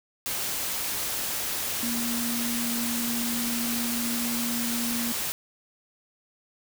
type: tone in noise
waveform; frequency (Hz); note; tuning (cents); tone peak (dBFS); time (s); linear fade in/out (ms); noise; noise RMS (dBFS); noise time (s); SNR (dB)
sine; 236; A#3; +22; -29; 1.83-5.12; 0; white; -30; 0.26-5.32; -2
effects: none